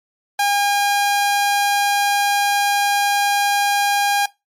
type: tone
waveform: sawtooth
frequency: 810 Hz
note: G#5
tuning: 43 cents flat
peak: -11 dBFS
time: 0.39-4.26 s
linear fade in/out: 5 ms
effects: noise-tail reverb RT60 0.2 s tail -20 dB re dry + MP3 64 kbps